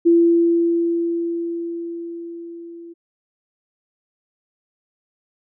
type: tone with level ramp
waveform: sine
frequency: 338.5 Hz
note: E4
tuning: 46 cents sharp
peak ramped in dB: -9 to -35 dBFS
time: 0.05-2.94 s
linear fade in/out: 20 ms
effects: none